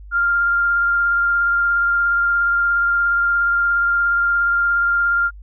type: tone with vibrato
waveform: sine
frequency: 1396.9 Hz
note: F6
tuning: in tune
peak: -14 dBFS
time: 0.11-5.31 s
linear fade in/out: 50 ms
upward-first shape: triangle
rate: 17 Hz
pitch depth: 13 cents each way
effects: added 50 Hz sine -35 dBFS peak until 5.42 s